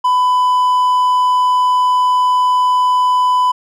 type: tone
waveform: triangle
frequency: 1000 Hz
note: B5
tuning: 21 cents sharp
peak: -8 dBFS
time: 0.04-3.52 s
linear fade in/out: 10 ms
effects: none